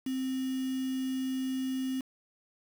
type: tone with quantisation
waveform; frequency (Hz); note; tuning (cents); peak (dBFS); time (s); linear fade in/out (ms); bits
sine; 261.6; C4; 0; -30; 0.06-2.01; 5; 7
effects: none